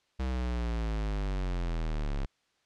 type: linear sweep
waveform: square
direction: down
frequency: 65.41 to 33.56 Hz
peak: -30 dBFS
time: 0.19-2.26 s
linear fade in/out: 10 ms
effects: white hiss -72 dBFS RMS until 2.65 s + low-pass 5000 Hz 12 dB/octave